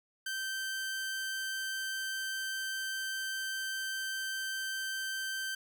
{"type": "tone", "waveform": "sawtooth", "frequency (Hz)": 1555, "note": "G6", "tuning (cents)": -14, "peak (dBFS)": -31, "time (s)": [0.26, 5.55], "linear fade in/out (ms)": 5, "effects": []}